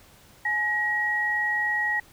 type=tone pair together; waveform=sine; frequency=843.2 / 1900 Hz; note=G#5 / A#6; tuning=+26 / +33 cents; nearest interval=octave + major second; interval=1407 cents; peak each=-31 / -23 dBFS; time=0.45-2 s; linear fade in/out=5 ms; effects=pink hiss -54 dBFS RMS until 2.12 s